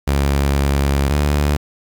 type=tone pair in turn; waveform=sawtooth; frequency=69.8 / 72.97 Hz; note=C#2 / D2; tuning=+13 / -11 cents; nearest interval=minor second; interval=76 cents; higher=second; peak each=-10 dBFS; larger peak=neither; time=0.07-1.09 / 1.09-1.57 s; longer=first; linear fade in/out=10 ms; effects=7-bit